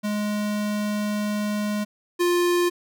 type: tone pair in turn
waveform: square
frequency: 208.8 / 351.2 Hz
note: G#3 / F4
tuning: +10 / +10 cents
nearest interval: major sixth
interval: 900 cents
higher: second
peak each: -24 / -19 dBFS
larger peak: second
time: 0.03-1.85 / 2.19-2.7 s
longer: first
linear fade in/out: 20 ms
effects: none